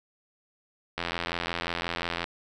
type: click train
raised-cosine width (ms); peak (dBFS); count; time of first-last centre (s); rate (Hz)
0.3; -13; 109; 0.98-2.242; 85.6
effects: none